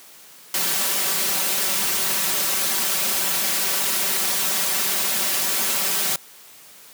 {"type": "noise with comb filter", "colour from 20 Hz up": "white", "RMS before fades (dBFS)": -22, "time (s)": [0.54, 6.16], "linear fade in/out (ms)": 2, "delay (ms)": 5.2, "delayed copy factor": 0.9, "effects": ["white hiss -46 dBFS RMS until 6.93 s", "high-pass 150 Hz 12 dB/octave"]}